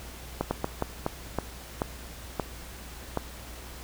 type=slowing click train; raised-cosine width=1 ms; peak=-12 dBFS; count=9; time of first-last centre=0.41-3.173 s; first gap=100 ms; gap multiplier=1.34; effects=added 60 Hz sine -44 dBFS peak until 3.83 s + pink hiss -45 dBFS RMS until 3.83 s